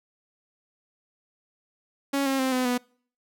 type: tone with pitch steps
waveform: sawtooth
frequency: 277.6 / 269.5 / 261.7 / 254.1 / 246.7 Hz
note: C#4 / C#4 / C4 / B3 / B3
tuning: +3 / -49 / 0 / +49 / -2 cents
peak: -19 dBFS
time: 2.13-2.78 s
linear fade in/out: 10 ms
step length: 130 ms
effects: noise-tail reverb RT60 0.5 s tail -26 dB re dry